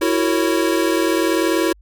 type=chord; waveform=square; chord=F# dominant seventh; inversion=third; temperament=equal with one note detuned; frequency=329.6 / 370 / 458.7 / 554.4 Hz; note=E4 / F#4 / A#4 / C#5; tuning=0 / 0 / -28 / 0 cents; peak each=-19 / -22 / -25 / -25 dBFS; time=0.01-1.73 s; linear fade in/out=10 ms; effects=added 50 Hz sine -46 dBFS peak until 1.81 s